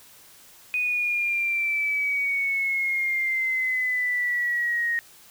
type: exponential sweep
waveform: sine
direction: down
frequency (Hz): 2489 to 1864.7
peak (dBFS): -22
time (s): 0.74-4.99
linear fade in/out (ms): 0
effects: white hiss -51 dBFS RMS until 5.3 s